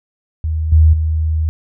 sine tone with level steps, 78.9 Hz, D#2, 25 cents sharp, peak -15 / -5 / -13 dBFS, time 0.44-1.49 s, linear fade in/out 0 ms, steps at 0.72 / 0.93 s, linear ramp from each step 5 ms, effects none

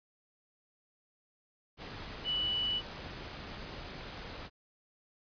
sine tone in noise, 2960 Hz, F#7, in tune, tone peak -30 dBFS, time 2.24-2.82 s, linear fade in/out 50 ms, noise pink, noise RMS -44 dBFS, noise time 1.77-4.5 s, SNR +11 dB, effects resampled to 11025 Hz

